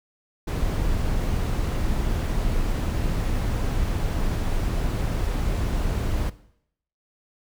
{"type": "noise", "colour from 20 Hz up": "brown", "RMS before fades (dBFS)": -24, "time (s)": [0.47, 6.3], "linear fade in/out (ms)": 10, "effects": ["noise-tail reverb RT60 0.7 s tail -17 dB re dry"]}